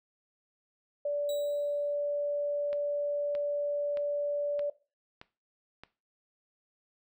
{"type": "tone", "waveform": "sine", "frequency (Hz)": 580, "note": "D5", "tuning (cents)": -22, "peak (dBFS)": -28, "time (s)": [1.05, 4.7], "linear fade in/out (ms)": 5}
{"type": "tone with exponential decay", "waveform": "sawtooth", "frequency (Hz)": 3889, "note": "B7", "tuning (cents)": -27, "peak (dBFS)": -36, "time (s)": [1.29, 1.94], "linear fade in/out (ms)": 2, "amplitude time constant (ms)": 140}
{"type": "click train", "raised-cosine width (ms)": 0.3, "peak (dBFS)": -29, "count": 6, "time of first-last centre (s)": [2.73, 5.836], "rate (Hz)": 1.61}
{"effects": ["noise-tail reverb RT60 0.3 s tail -17 dB re dry"]}